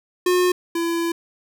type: tone pair in turn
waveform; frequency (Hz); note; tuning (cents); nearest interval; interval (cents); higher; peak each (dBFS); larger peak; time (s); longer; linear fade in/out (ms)
square; 360 / 336.7; F#4 / E4; -47 / +37; minor second; 116; first; -16 / -21; first; 0.26-0.52 / 0.75-1.12; second; 5
effects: none